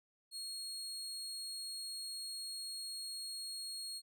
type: tone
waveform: 30% pulse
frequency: 4289 Hz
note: C8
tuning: 42 cents sharp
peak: -39 dBFS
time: 0.31-4.02 s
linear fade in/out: 50 ms
effects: none